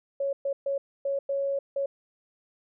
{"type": "tone bursts at uneven times", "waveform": "sine", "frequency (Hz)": 554.4, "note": "C#5", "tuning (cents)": 0, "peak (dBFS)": -25, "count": 6, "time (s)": [[0.2, 0.33], [0.45, 0.53], [0.66, 0.78], [1.05, 1.19], [1.29, 1.59], [1.76, 1.86]], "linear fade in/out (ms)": 5, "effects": []}